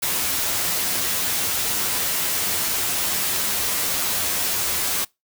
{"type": "noise with comb filter", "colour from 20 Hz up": "white", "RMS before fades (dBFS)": -23, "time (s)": [0.02, 5.05], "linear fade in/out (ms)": 10, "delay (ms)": 11, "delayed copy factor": 0.55, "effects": ["noise-tail reverb RT60 0.2 s tail -24 dB re dry"]}